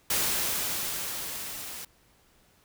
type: noise with level ramp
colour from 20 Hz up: white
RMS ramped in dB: -26 to -40 dBFS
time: 0.1-1.85 s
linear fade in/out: 5 ms
effects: pink hiss -63 dBFS RMS until 2.64 s